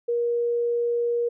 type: tone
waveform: sine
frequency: 474.3 Hz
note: A#4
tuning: 30 cents sharp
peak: -21 dBFS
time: 0.08-1.29 s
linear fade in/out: 10 ms
effects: none

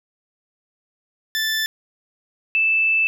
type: tone pair in turn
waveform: 20% pulse / sine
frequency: 1760 / 2637 Hz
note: A6 / E7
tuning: 0 / 0 cents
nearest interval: perfect fifth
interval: 700 cents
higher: second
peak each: -15 dBFS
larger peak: neither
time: 1.35-1.66 / 2.55-3.07 s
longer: second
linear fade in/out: 0 ms
effects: none

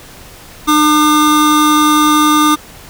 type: tone pair together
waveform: square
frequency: 301.8 / 1207 Hz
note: D4 / D6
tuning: +47 / +47 cents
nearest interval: 2 octaves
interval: 2400 cents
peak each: -11 dBFS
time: 0.67-2.56 s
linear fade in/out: 20 ms
effects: pink hiss -36 dBFS RMS until 2.89 s

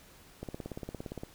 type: click train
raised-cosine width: 2 ms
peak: -25 dBFS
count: 15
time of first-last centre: 0.43-1.235 s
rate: 17.4 Hz
effects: pink hiss -57 dBFS RMS until 1.34 s

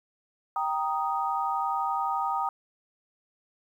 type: chord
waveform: sine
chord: Eb major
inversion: first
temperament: equal with one note detuned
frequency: 784 / 935.6 / 1244.5 Hz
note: G5 / Bb5 / Eb6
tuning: 0 / +6 / 0 cents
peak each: -30 dBFS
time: 0.56-2.49 s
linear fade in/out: 2 ms
effects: 10-bit

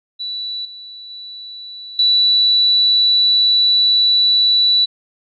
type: tone with level steps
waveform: sine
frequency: 3951 Hz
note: B7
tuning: in tune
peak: -22 / -32 / -30 / -10 dBFS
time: 0.19-4.86 s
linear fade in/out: 20 ms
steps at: 0.65 / 1.1 / 1.99 s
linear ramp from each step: 2 ms
effects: none

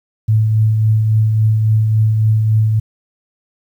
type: tone with tremolo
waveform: sine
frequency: 109.2 Hz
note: A2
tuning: 13 cents flat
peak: -8 dBFS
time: 0.28-2.8 s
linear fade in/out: 10 ms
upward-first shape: triangle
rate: 3.6 Hz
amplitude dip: 35%
effects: 8-bit

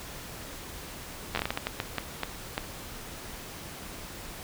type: slowing click train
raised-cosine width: 0.3 ms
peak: -12 dBFS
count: 13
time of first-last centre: 1.35-2.579 s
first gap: 10 ms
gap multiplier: 1.38
effects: pink hiss -42 dBFS RMS until 4.43 s

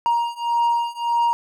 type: beating tone pair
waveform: triangle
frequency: 940 / 941.7 Hz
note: A#5 / A#5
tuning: +14 / +17 cents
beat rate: 1.7 Hz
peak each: -20 / -19 dBFS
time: 0.06-1.33 s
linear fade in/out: 0 ms
effects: none

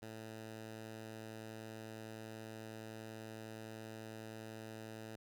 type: tone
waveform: 10% pulse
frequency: 110.7 Hz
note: A2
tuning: 11 cents sharp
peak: -39 dBFS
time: 0.02-5.16 s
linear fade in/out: 5 ms
effects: none

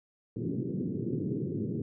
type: band-pass noise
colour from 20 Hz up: pink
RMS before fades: -33 dBFS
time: 0.36-1.82 s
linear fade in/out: 5 ms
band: 110 to 410 Hz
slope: 48 dB/octave
effects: none

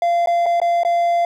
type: tone with dropouts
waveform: triangle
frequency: 689 Hz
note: F5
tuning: 24 cents flat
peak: -12 dBFS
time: 0.02-1.25 s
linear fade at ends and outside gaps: 2 ms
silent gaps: 0.26-0.272 / 0.459-0.463 / 0.601-0.616 / 0.834-0.849 s
effects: none

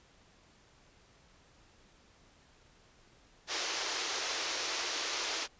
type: band-pass noise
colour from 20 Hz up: white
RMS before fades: -36 dBFS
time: 3.47-5.48 s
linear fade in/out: 50 ms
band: 310 to 6500 Hz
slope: 48 dB/octave
effects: pink hiss -63 dBFS RMS until 5.59 s + resampled to 16000 Hz

